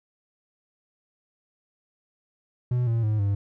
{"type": "tone with pitch steps", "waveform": "triangle", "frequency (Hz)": [123.47, 115.2, 107.49, 100.29], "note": ["B2", "A#2", "A2", "G2"], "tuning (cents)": [0, -20, -40, 40], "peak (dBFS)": -19, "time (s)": [2.71, 3.35], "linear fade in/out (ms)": 5, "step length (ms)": 160, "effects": []}